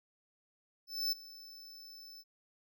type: tone with ADSR envelope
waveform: square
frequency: 5274 Hz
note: E8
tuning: in tune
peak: -30 dBFS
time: 0.87-2.24 s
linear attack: 250 ms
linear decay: 15 ms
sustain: -20 dB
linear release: 42 ms
effects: none